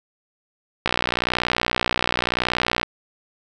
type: click train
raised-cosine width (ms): 0.3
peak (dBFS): -3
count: 121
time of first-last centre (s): 0.86-2.83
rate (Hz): 60.9
effects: none